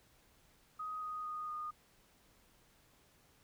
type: tone with pitch steps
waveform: sine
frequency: 1254 / 1244.6 / 1235.3 / 1226.1 Hz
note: D#6 / D#6 / D#6 / D#6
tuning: +13 / 0 / -13 / -26 cents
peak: -39 dBFS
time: 0.79-1.71 s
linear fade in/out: 10 ms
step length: 230 ms
effects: pink hiss -68 dBFS RMS until 3.43 s